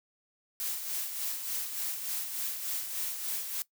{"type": "noise with tremolo", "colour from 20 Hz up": "blue", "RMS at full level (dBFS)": -33, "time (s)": [0.6, 3.62], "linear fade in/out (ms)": 0, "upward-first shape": "sine", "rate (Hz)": 3.4, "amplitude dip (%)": 50, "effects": ["noise-tail reverb RT60 0.1 s tail -19 dB re dry"]}